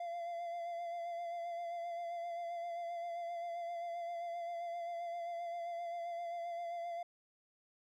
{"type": "tone with vibrato", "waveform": "triangle", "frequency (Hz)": 687, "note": "F5", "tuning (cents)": -29, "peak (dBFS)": -37, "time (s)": [0, 7.03], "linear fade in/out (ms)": 5, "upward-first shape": "sine", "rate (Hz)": 7.6, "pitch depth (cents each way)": 27, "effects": []}